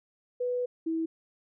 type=tone pair in turn; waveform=sine; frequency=493.9 / 325.1 Hz; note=B4 / E4; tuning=0 / -24 cents; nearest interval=perfect fifth; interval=724 cents; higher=first; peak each=-27 dBFS; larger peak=neither; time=0.4-0.66 / 0.86-1.06 s; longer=first; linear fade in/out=10 ms; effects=none